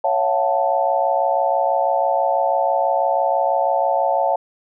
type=chord; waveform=sine; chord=F# minor seventh; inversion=second; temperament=equal with one note detuned; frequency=554.4 / 673.9 / 740 / 880 Hz; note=C#5 / E5 / F#5 / A5; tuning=0 / +38 / 0 / 0 cents; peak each=-21 dBFS; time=0.04-4.36 s; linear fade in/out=5 ms; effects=none